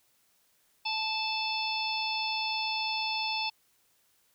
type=harmonic tone; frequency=877 Hz; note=A5; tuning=6 cents flat; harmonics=1 / 3 / 4 / 5 / 6; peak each=-34 / -34 / -37 / -37 / -37 dBFS; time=0.85-3.5 s; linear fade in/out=10 ms; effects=white hiss -69 dBFS RMS until 4.34 s